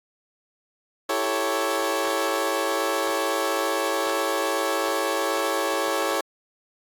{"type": "chord", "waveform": "20% pulse", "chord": "A dominant seventh", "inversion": "second", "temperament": "equal", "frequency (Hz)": [329.6, 392, 440, 554.4], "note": ["E4", "G4", "A4", "C#5"], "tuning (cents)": [0, 0, 0, 0], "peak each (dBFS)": [-25, -25, -24, -21], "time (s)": [1.09, 6.21], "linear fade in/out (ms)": 5, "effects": ["AAC 64 kbps"]}